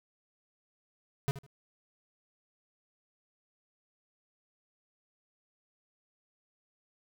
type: tone with echo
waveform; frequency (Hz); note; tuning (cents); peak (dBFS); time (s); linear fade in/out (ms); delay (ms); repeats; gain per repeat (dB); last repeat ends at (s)
square; 138.59; C#3; 0; -27; 1.28-1.31; 0; 77; 2; -14; 1.464
effects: none